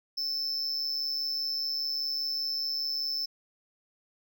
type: tone with amplitude modulation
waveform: triangle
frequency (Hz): 5274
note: E8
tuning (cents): 0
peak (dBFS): -25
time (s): 0.17-3.26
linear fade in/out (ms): 10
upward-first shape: sine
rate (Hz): 145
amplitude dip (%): 65
effects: none